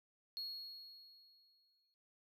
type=tone with exponential decay; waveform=triangle; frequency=4316 Hz; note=C#8; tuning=47 cents flat; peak=-39 dBFS; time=0.37-1.94 s; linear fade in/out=0 ms; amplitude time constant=340 ms; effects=none